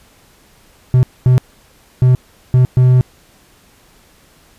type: tone bursts at uneven times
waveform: triangle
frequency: 126.9 Hz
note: B2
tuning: 47 cents sharp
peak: -4 dBFS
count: 5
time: 0.94-1.03 / 1.26-1.38 / 2.02-2.15 / 2.54-2.65 / 2.77-3.01 s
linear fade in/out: 0 ms
effects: pink hiss -49 dBFS RMS until 4.58 s + resampled to 32000 Hz